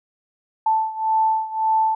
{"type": "beating tone pair", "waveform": "sine", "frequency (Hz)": [880, 881.8], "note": ["A5", "A5"], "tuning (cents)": [0, 4], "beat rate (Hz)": 1.8, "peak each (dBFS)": [-19, -22], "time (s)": [0.66, 1.95], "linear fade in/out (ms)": 5, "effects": []}